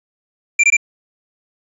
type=tone bursts; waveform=square; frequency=2364 Hz; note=D7; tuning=11 cents sharp; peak=-9 dBFS; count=3; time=0.59-0.768 s; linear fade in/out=5 ms; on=46 ms; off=20 ms; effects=resampled to 24000 Hz + 8-bit